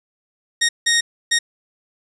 15% pulse tone bursts at uneven times, 1864.7 Hz, A#6, in tune, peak -8 dBFS, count 3, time 0.61-0.69 / 0.86-1.01 / 1.31-1.39 s, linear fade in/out 10 ms, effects resampled to 24000 Hz + 7-bit

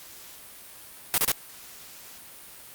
white noise bursts, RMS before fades -22 dBFS, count 3, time 1.14-1.317 s, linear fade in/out 0 ms, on 39 ms, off 30 ms, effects white hiss -46 dBFS RMS until 2.74 s + Opus 48 kbps

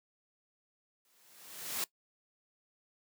white noise with exponential growth, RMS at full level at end -33 dBFS, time 1.05-1.84 s, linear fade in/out 1 ms, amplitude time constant 170 ms, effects noise-tail reverb RT60 0.1 s tail -20 dB re dry + high-pass 150 Hz 12 dB/octave

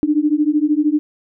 sine beating tone pair, 293.7 / 306.7 Hz, D4 / D#4, 0 / -25 cents, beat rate 13 Hz, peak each -16 dBFS, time 0.03-0.99 s, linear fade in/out 0 ms, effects none

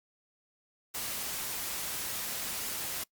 white noise, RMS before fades -36 dBFS, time 0.94-3.04 s, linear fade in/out 10 ms, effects noise-tail reverb RT60 0.1 s tail -22 dB re dry + Opus 48 kbps

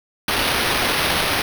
white noise with sample-and-hold, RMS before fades -20 dBFS, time 0.28-1.42 s, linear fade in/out 2 ms, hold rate 7350 Hz, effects none

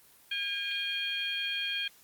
harmonic tone with a mistuned harmonic, 809 Hz, G#5, 46 cents flat, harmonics 2 / 3 / 4 / 5, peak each -38 / -35 / -33 / -44 dBFS, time 0.31-1.88 s, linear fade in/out 5 ms, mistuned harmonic 5, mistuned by +110 cents, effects white hiss -59 dBFS RMS until 2.03 s + Opus 24 kbps

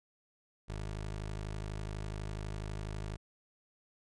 20% pulse tone, 52.1 Hz, G#1, 6 cents sharp, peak -33 dBFS, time 0.68-3.17 s, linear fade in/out 20 ms, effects resampled to 22050 Hz

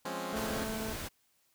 10% pulse chord, Db major seventh, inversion first, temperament equal, 174.61 / 207.7 / 261.6 / 277.2 Hz, F3 / Ab3 / C4 / Db4, 0 / 0 / 0 / 0 cents, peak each -34 dBFS, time 0.05-0.64 s, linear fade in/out 5 ms
harmonic tone, 219.5 Hz, A3, 4 cents flat, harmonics 1 / 2 / 3 / 4 / 5 / 6 / 7, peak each -39 / -42 / -43 / -50 / -54 / -57 / -49 dBFS, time 0.33-0.93 s, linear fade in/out 0 ms
pink noise, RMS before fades -40 dBFS, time 0.35-1.09 s, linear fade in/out 20 ms
effects white hiss -72 dBFS RMS until 1.54 s

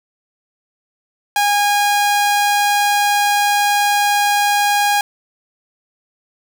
sawtooth tone, 819 Hz, G#5, 24 cents flat, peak -9 dBFS, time 1.36-5.01 s, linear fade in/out 2 ms, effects none

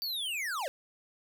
square linear sweep, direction down, 4642 to 494.1 Hz, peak -33 dBFS, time 0.02-0.68 s, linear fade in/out 0 ms, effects none

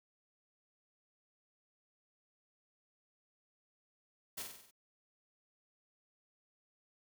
white noise with echo, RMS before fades -42 dBFS, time 4.37-4.43 s, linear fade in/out 10 ms, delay 47 ms, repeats 6, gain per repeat -4 dB, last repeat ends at 4.712 s, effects none

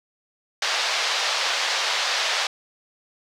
white band-pass noise, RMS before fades -24 dBFS, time 0.62-2.47 s, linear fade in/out 2 ms, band 560 to 5100 Hz, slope 24 dB/octave, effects none

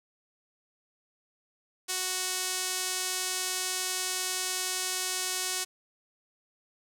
sawtooth tone with band-pass filter, 369.9 Hz, F#4, in tune, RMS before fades -32 dBFS, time 1.88-5.65 s, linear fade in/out 20 ms, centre 7800 Hz, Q 0.99, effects none

